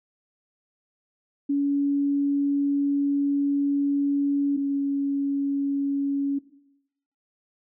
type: tone pair in turn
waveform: sine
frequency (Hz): 282.6 / 279.5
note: C#4 / C#4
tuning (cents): +34 / +14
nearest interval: unison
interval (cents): 20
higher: first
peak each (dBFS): -20 / -22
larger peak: first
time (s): 1.49-4.57 / 4.57-6.39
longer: first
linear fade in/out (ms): 10
effects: noise-tail reverb RT60 0.8 s tail -17 dB re dry